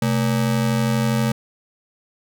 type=ring-modulated tone; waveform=square; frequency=174.61 Hz; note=F3; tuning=in tune; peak=-15 dBFS; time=0.02-1.32 s; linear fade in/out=2 ms; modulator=46.2 Hz; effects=none